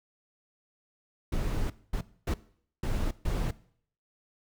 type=noise bursts at uneven times; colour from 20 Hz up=brown; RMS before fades=-29 dBFS; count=5; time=1.32-1.7 / 1.93-2.01 / 2.27-2.34 / 2.83-3.11 / 3.25-3.51 s; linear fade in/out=5 ms; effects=noise-tail reverb RT60 0.6 s tail -19 dB re dry